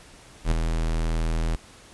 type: tone with ADSR envelope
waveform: square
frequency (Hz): 40.62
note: E1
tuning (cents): -25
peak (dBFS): -17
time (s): 0.44-1.56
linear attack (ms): 74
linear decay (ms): 4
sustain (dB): -6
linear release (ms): 8
effects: pink hiss -49 dBFS RMS until 1.93 s + resampled to 24000 Hz